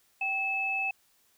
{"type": "tone pair together", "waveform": "sine", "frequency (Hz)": [775, 2607], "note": ["G5", "E7"], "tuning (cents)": [-20, -20], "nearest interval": "octave + major sixth", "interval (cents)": 2100, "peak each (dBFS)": [-35, -28], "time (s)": [0.21, 0.91], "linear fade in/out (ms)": 5, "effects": ["white hiss -67 dBFS RMS until 1.37 s"]}